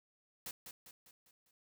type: noise with echo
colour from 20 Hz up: white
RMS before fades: -44 dBFS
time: 0.46-0.51 s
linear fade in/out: 2 ms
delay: 200 ms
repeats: 5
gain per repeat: -6 dB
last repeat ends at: 1.51 s
effects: none